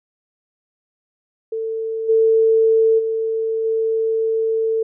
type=tone with level steps; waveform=sine; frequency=446.5 Hz; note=A4; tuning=25 cents sharp; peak=-21 / -11 / -18 / -16 dBFS; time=1.52-4.83 s; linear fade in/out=5 ms; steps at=2.08 / 2.98 / 3.64 s; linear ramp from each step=20 ms; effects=none